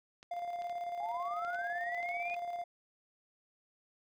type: clicks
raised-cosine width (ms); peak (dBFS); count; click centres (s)
0.2; -35; 10; 0.229 / 0.621 / 0.696 / 1.449 / 1.546 / 1.946 / 2.029 / 2.09 / 2.299 / 2.343
type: tone with tremolo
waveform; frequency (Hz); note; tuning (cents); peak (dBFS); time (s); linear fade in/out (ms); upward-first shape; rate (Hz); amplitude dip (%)
triangle; 698.5; F5; 0; -33; 0.31-2.64; 5; square; 18; 40
type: linear sweep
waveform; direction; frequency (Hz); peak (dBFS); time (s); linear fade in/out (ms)
sine; up; 793 to 2489; -38; 1-2.35; 2
effects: none